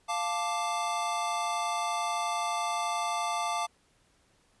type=chord; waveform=square; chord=D minor; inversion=first; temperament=equal; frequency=698.5 / 880 / 1174.7 Hz; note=F5 / A5 / D6; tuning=0 / 0 / 0 cents; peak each=-34 dBFS; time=0.08-3.67 s; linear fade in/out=20 ms; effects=pink hiss -67 dBFS RMS until 4.6 s + resampled to 24000 Hz